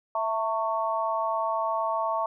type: chord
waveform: sine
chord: A major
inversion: second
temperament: equal with one note detuned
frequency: 659.3 / 902.1 / 1108.7 Hz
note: E5 / A5 / C#6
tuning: 0 / +43 / 0 cents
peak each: -29 dBFS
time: 0.15-2.26 s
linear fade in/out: 2 ms
effects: none